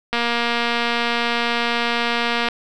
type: click train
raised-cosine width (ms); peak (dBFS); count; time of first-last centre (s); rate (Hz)
0.3; -5; 557; 0.13-2.486; 236
effects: none